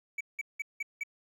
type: tone bursts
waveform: triangle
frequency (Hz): 2284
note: D7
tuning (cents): -49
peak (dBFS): -30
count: 5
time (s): 0.18-1.035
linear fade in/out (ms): 5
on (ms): 27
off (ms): 180
effects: none